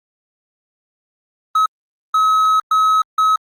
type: tone bursts at uneven times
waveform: triangle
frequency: 1281 Hz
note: E6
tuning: 50 cents flat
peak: -9 dBFS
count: 4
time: 1.55-1.66 / 2.14-2.6 / 2.71-3.02 / 3.18-3.36 s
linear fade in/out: 5 ms
effects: Opus 32 kbps